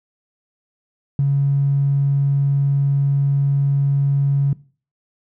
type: tone with tanh clipping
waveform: triangle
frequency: 139.8 Hz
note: C#3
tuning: 15 cents sharp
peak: -13 dBFS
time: 1.19-4.53 s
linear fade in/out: 2 ms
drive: 2 dB
effects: noise-tail reverb RT60 0.4 s tail -20 dB re dry